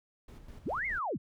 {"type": "noise with tremolo", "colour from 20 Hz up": "brown", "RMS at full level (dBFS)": -47, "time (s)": [0.28, 0.99], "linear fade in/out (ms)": 5, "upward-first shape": "square", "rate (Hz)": 4.9, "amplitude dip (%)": 50}
{"type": "linear two-way sweep", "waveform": "sine", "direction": "up then down", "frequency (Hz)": [37.45, 2217, 61.7], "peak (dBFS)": -31, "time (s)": [0.65, 1.18], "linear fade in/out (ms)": 20, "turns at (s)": 0.86}
{"effects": []}